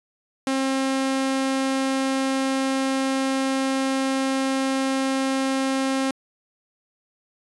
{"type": "tone", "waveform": "sawtooth", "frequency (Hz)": 267.3, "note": "C4", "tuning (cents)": 37, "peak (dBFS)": -17, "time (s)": [0.47, 6.11], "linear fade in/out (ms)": 2, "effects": ["resampled to 24000 Hz"]}